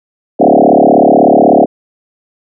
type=tone with frequency modulation; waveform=sine; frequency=487.6 Hz; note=B4; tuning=22 cents flat; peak=-3 dBFS; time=0.39-1.66 s; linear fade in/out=20 ms; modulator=36.2 Hz; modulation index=7.2; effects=none